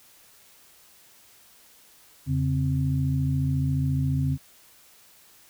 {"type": "tone cluster", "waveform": "sine", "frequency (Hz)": [84.9, 139.2, 260.4], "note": ["F2", "C#3", "C4"], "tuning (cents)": [-48, 8, -8], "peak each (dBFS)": [-29, -23, -30], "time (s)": [2.26, 4.38], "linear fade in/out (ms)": 50, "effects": ["white hiss -55 dBFS RMS until 5.49 s"]}